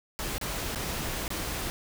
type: noise with dropouts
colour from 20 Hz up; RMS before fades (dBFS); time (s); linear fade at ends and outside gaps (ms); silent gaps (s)
pink; -33; 0.19-1.7; 0; 0.381-0.413 / 0.749-0.758 / 1.279-1.304
effects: none